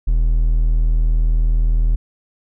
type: tone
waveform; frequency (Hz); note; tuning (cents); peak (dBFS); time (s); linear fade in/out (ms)
triangle; 40.11; E1; -47; -10; 0.07-1.96; 10
effects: none